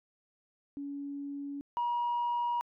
sine tone pair in turn, 282.7 / 956.9 Hz, C#4 / A#5, +34 / +45 cents, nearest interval octave + major sixth, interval 2111 cents, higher second, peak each -36 / -27 dBFS, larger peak second, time 0.77-1.61 / 1.77-2.61 s, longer neither, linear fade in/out 0 ms, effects tanh soft clip ceiling -26 dBFS

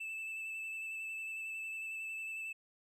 triangle tone with vibrato, 2637 Hz, E7, in tune, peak -38 dBFS, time 0-2.53 s, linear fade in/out 10 ms, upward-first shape square, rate 11 Hz, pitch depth 11 cents each way, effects none

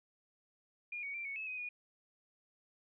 sine tone with pitch steps, 2423 / 2240 / 2356 / 2217 / 2594 / 2512 / 2451 Hz, D#7 / C#7 / D7 / C#7 / E7 / D#7 / D#7, -47 / +18 / +5 / 0 / -28 / +16 / -27 cents, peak -39 dBFS, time 0.92-1.69 s, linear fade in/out 5 ms, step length 110 ms, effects none

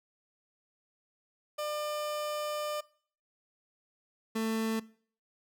30% pulse tone pair in turn, 600 / 222.5 Hz, D5 / A3, +37 / +20 cents, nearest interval octave + perfect fourth, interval 1717 cents, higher first, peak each -30 / -27 dBFS, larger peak second, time 1.58-2.81 / 4.35-4.8 s, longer first, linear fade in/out 10 ms, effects noise-tail reverb RT60 0.5 s tail -21 dB re dry

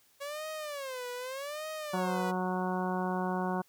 sawtooth tone with vibrato, 554.4 Hz, C#5, in tune, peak -33 dBFS, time 0.2-2.32 s, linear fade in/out 20 ms, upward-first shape sine, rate 0.83 Hz, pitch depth 210 cents each way
harmonic tone, 183.7 Hz, F#3, 12 cents flat, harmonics 1 / 2 / 3 / 4 / 5 / 6 / 7 / 8, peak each -33 / -37 / -41 / -37 / -38 / -40 / -51 / -43 dBFS, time 1.93-3.62 s, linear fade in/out 10 ms
effects white hiss -66 dBFS RMS until 3.68 s

